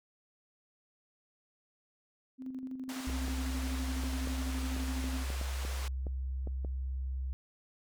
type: tone with tremolo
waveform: sine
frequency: 260 Hz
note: C4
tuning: 11 cents flat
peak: -36 dBFS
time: 2.38-5.25 s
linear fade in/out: 50 ms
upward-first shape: square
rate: 12 Hz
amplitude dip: 45%
type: band-pass noise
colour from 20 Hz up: pink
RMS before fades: -45 dBFS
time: 2.89-5.88 s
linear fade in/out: 0 ms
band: 560 to 11000 Hz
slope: 12 dB/octave
type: tone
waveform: sine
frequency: 65.41 Hz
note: C2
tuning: in tune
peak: -33 dBFS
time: 3.07-7.33 s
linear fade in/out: 0 ms
type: clicks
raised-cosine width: 2 ms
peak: -29 dBFS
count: 12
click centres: 3.099 / 3.282 / 4.037 / 4.273 / 4.765 / 5.042 / 5.303 / 5.413 / 5.651 / 6.068 / 6.473 / 6.648 s
effects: none